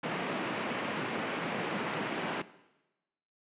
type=band-pass noise; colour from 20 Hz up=pink; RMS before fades=-35 dBFS; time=0.03-2.42 s; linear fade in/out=5 ms; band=170 to 2900 Hz; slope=24 dB/octave; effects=noise-tail reverb RT60 1.0 s tail -17 dB re dry + resampled to 8000 Hz